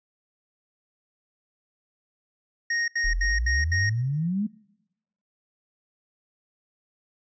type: tone bursts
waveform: square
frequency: 1864.7 Hz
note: A#6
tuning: in tune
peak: -24 dBFS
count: 5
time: 2.7-3.896 s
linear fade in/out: 5 ms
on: 180 ms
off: 74 ms
type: exponential sweep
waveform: sine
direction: up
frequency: 36.5 to 220 Hz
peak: -23 dBFS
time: 3.04-4.47 s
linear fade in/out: 10 ms
effects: noise-tail reverb RT60 0.9 s tail -23 dB re dry + resampled to 16000 Hz

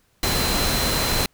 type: tone in noise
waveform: sine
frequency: 4079 Hz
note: C8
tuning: 45 cents flat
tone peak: -27 dBFS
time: 0.23-1.26 s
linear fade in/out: 2 ms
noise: pink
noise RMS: -22 dBFS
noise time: 0.23-1.26 s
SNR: -8 dB
effects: pink hiss -63 dBFS RMS until 1.33 s

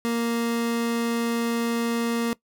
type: tone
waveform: 30% pulse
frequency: 233.1 Hz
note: A#3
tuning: in tune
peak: -20 dBFS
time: 0.05-2.33 s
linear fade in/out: 0 ms
effects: noise-tail reverb RT60 0.1 s tail -20 dB re dry

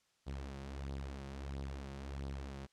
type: tone with flanger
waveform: sawtooth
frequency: 68.5 Hz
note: C#2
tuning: 20 cents flat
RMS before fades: -44 dBFS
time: 0.26-2.67 s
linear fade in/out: 20 ms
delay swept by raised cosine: 0.2 to 5.6 ms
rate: 1.5 Hz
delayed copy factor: +0.6
effects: white hiss -75 dBFS RMS until 2.72 s + low-pass 7000 Hz 12 dB/octave

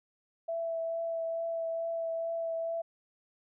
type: tone with vibrato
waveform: sine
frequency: 662 Hz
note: E5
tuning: 7 cents sharp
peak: -31 dBFS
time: 0.48-2.82 s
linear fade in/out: 10 ms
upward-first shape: triangle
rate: 2.3 Hz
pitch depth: 14 cents each way
effects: none

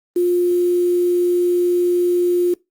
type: tone with quantisation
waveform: sine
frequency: 353.6 Hz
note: F4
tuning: 22 cents sharp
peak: -13 dBFS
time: 0.16-2.54 s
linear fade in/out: 5 ms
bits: 6
effects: noise-tail reverb RT60 0.2 s tail -22 dB re dry + Opus 32 kbps

